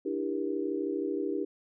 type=chord; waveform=sine; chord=E half-diminished seventh; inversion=third; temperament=just; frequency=296.7 / 329.6 / 395.6 / 474.7 Hz; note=D4 / E4 / G4 / Bb4; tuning=+18 / 0 / +16 / +31 cents; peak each=-34 / -35 / -33 / -38 dBFS; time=0.05-1.45 s; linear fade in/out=10 ms; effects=none